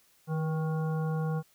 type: harmonic tone with a mistuned harmonic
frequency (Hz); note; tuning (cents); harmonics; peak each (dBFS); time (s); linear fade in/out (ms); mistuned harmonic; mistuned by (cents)
157.2; D#3; +18; 1 / 3 / 5 / 7 / 9; -28 / -38 / -42 / -45 / -47; 0.27-1.43; 50; 3; +33
effects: white hiss -65 dBFS RMS until 1.54 s